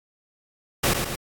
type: noise with echo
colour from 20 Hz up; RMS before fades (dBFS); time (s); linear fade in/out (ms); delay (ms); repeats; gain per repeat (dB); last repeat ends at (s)
pink; -21; 0.83-0.94; 10; 110; 2; -5; 1.16
effects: AAC 64 kbps